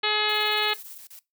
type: harmonic tone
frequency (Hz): 423.5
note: G#4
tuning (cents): +34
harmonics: 1 / 2 / 3 / 4 / 5 / 6 / 7 / 8 / 9 / 10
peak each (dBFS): -31 / -31 / -31 / -31 / -31 / -31 / -31 / -31 / -31 / -31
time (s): 0.03-0.74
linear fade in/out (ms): 10
type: noise with tremolo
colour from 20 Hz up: violet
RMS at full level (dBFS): -41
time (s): 0.29-0.98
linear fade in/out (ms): 0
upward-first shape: sine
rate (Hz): 18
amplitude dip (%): 65
type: noise bursts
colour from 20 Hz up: blue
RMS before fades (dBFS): -45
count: 4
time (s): 0.74-1.193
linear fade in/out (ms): 5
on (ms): 90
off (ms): 31
effects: noise-tail reverb RT60 0.2 s tail -20 dB re dry